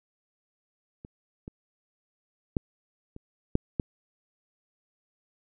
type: clicks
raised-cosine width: 3 ms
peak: -29 / -26 / -12 / -29 / -9 / -13 dBFS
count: 6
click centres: 1.049 / 1.479 / 2.568 / 3.164 / 3.554 / 3.798 s
effects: none